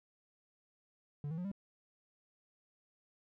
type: tone with pitch steps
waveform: triangle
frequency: 145.4 / 161.33 / 179.01 / 198.62 Hz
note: D3 / E3 / F3 / G3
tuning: -17 / -37 / +43 / +23 cents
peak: -35 dBFS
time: 1.24-1.516 s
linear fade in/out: 2 ms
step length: 69 ms
effects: none